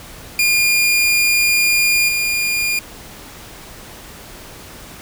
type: tone with level steps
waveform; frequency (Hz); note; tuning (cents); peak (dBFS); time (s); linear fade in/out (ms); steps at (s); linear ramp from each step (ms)
sawtooth; 2417; D7; +49; -9 / -13; 0.39-2.79; 2; 2.08; 10
effects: pink hiss -37 dBFS RMS until 5.01 s